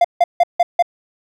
triangle tone bursts, 696 Hz, F5, 6 cents flat, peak -6 dBFS, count 5, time 0.01-0.825 s, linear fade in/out 5 ms, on 35 ms, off 160 ms, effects none

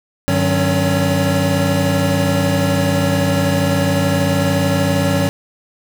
square tone cluster, 97.8 / 151.4 / 184.7 / 273.1 / 566 Hz, G2 / D#3 / F#3 / C#4 / C#5, -4 / -47 / -3 / -26 / +36 cents, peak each -21 dBFS, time 0.28-5.29 s, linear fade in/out 0 ms, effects none

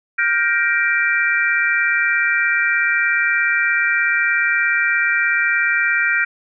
sine chord, G minor seventh, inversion third, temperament just, 1411.2 / 1568 / 1881.6 / 2352 Hz, F6 / G6 / Bb6 / D7, +18 / 0 / +16 / +2 cents, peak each -20 dBFS, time 0.18-6.25 s, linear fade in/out 10 ms, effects none

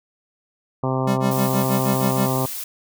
harmonic tone, 130.81 Hz, C3, in tune, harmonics 1 / 2 / 3 / 4 / 5 / 6 / 7 / 8 / 9, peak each -23 / -26 / -28 / -29 / -30 / -31 / -31 / -32 / -33 dBFS, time 0.83-2.46 s, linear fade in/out 5 ms
square tone with tremolo, 196.8 Hz, G3, 7 cents sharp, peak -19 dBFS, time 1.07-2.27 s, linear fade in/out 5 ms, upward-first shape sine, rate 6.3 Hz, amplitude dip 100%
blue noise, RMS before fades -30 dBFS, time 1.31-2.64 s, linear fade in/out 5 ms
effects none

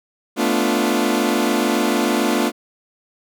sawtooth chord, B half-diminished seventh, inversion third, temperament equal with one note detuned, 220 / 246.9 / 291 / 349.2 Hz, A3 / B3 / D4 / F4, 0 / 0 / -16 / 0 cents, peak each -18 dBFS, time 0.36-2.52 s, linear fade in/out 50 ms, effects none

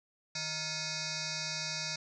sine tone with frequency modulation, 155.56 Hz, D#3, in tune, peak -34 dBFS, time 0.35-1.96 s, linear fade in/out 5 ms, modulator 780 Hz, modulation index 7.6, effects none

